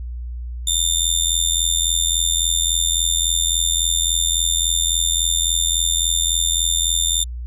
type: tone with amplitude modulation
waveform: 20% pulse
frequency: 3600 Hz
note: A7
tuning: 39 cents sharp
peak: -7 dBFS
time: 0.67-7.24 s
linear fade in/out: 5 ms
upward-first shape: sine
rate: 83.6 Hz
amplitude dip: 90%
effects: added 60 Hz sine -26 dBFS peak until 7.46 s